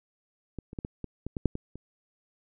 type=clicks; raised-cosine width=3 ms; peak=-23 / -29 / -21 / -21 / -22 / -21 / -19 / -9 / -21 / -29 dBFS; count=10; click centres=0.587 / 0.731 / 0.788 / 0.849 / 1.043 / 1.266 / 1.368 / 1.457 / 1.554 / 1.756 s; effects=none